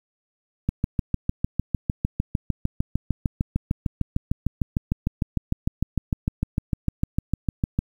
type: click train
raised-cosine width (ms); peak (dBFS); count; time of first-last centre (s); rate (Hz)
5; -9; 48; 0.69-7.79; 6.62
effects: 8-bit